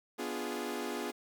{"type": "chord", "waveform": "sawtooth", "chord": "B diminished seventh", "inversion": "none", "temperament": "equal", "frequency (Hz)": [246.9, 293.7, 349.2, 415.3], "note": ["B3", "D4", "F4", "Ab4"], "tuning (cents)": [0, 0, 0, 0], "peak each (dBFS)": [-37, -39, -37, -36], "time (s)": [0.18, 1.12], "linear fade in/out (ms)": 20, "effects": ["10-bit"]}